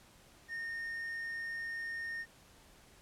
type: tone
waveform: triangle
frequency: 1836 Hz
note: A#6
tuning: 27 cents flat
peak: -36 dBFS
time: 0.48-2.26 s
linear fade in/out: 50 ms
effects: pink hiss -61 dBFS RMS until 3.01 s + low-pass 12000 Hz 12 dB/octave